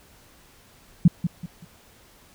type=tone with echo; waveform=sine; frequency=171.5 Hz; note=F3; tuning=31 cents flat; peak=-9 dBFS; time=1.05-1.08 s; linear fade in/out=5 ms; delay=190 ms; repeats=3; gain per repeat=-10 dB; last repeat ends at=1.65 s; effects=pink hiss -54 dBFS RMS until 2.34 s